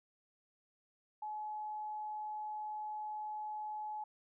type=tone; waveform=sine; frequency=851 Hz; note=G#5; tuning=42 cents sharp; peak=-39 dBFS; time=1.22-4.04 s; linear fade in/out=5 ms; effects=none